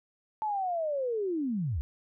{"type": "linear sweep", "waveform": "sine", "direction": "down", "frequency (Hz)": [880, 58.5], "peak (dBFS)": -28, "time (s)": [0.42, 1.81], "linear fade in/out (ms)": 0, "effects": []}